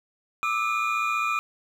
triangle tone cluster, 1191 / 1306 / 2432 Hz, D6 / E6 / D#7, +24 / -17 / -40 cents, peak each -26 dBFS, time 0.43-1.39 s, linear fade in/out 0 ms, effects none

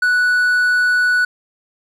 triangle tone with hard clipping, 1478 Hz, F#6, 2 cents flat, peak -13 dBFS, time 0.02-1.25 s, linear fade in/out 5 ms, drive 6 dB, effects none

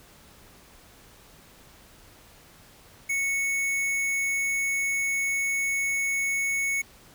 square tone, 2211 Hz, C#7, 5 cents flat, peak -25 dBFS, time 3.09-6.82 s, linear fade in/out 10 ms, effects pink hiss -53 dBFS RMS until 7.14 s

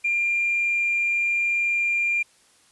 triangle tone with tanh clipping, 2393 Hz, D7, 32 cents sharp, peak -20 dBFS, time 0.04-2.23 s, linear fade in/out 10 ms, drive 4 dB, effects white hiss -58 dBFS RMS until 2.71 s + resampled to 24000 Hz

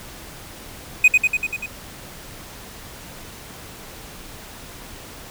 triangle tone with echo, 2500 Hz, D#7, 8 cents sharp, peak -6 dBFS, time 1.04-1.08 s, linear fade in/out 5 ms, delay 97 ms, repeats 6, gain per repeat -3 dB, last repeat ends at 1.662 s, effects pink hiss -39 dBFS RMS until 5.3 s

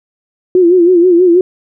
sine tone with vibrato, 353.8 Hz, F4, 23 cents sharp, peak -4 dBFS, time 0.55-1.41 s, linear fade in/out 2 ms, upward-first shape sine, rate 6.2 Hz, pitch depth 86 cents each way, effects none

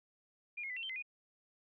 sine tone with pitch steps, 2417 / 2156 / 2001 / 2713 / 3122 / 2057 / 2461 Hz, D7 / C#7 / B6 / E7 / G7 / C7 / D#7, +49 / -49 / +22 / +49 / -8 / -30 / -20 cents, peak -39 dBFS, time 0.57-1.025 s, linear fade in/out 10 ms, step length 65 ms, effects none

